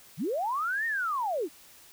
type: linear two-way sweep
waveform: sine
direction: up then down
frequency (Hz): 116.54 to 1867 to 263.9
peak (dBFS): -27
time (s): 0.17-1.49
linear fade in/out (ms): 50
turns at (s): 0.86
effects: white hiss -54 dBFS RMS until 1.92 s